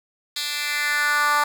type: tone with high-pass filter sweep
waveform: 10% pulse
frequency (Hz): 293.7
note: D4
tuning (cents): 0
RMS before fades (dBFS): -22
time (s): 0.36-1.44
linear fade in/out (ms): 5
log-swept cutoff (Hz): 3400 to 1000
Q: 2.6
effects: none